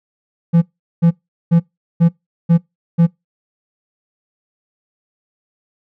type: tone bursts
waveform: triangle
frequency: 168.6 Hz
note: E3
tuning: 39 cents sharp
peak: -5 dBFS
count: 6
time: 0.53-3.07 s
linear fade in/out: 20 ms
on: 90 ms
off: 400 ms
effects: noise-tail reverb RT60 0.2 s tail -24 dB re dry